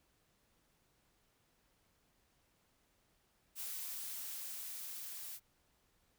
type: noise with level ramp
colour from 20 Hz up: blue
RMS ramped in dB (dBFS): -43 to -47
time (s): 3.55-5.4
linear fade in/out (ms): 50
effects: pink hiss -75 dBFS RMS until 6.18 s